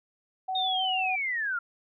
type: tone with vibrato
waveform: sine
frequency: 750 Hz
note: F#5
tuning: 23 cents sharp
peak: -28 dBFS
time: 0.48-1.16 s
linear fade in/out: 10 ms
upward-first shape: square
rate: 6.1 Hz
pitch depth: 8 cents each way
type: linear sweep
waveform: sine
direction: down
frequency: 3729 to 1362 Hz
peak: -27 dBFS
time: 0.55-1.59 s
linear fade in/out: 5 ms
effects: none